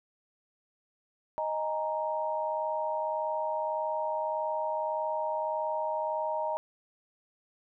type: chord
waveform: sine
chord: D# suspended fourth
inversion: none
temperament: equal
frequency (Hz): 622.3 / 830.6 / 932.3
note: D#5 / G#5 / A#5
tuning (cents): 0 / 0 / 0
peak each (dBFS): -32 / -38 / -32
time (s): 1.38-6.57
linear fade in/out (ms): 0
effects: none